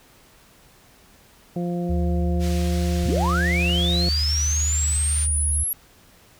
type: harmonic tone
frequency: 174.61 Hz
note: F3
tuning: in tune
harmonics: 1 / 2 / 3 / 4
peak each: -24 / -30 / -34 / -36 dBFS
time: 1.56-4.09 s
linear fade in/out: 2 ms
type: tone with vibrato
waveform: sine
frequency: 75 Hz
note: D2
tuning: 37 cents sharp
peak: -21 dBFS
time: 1.89-5.64 s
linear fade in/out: 10 ms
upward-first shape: triangle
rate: 18 Hz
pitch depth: 58 cents each way
type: band-pass noise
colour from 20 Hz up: white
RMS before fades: -38 dBFS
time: 2.39-5.28 s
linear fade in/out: 50 ms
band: 1300 to 6400 Hz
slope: 12 dB/octave
type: linear sweep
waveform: sine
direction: up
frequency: 36.71 to 11390 Hz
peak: -22 dBFS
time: 3.04-5.73 s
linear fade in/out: 0 ms
effects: pink hiss -53 dBFS RMS until 6.39 s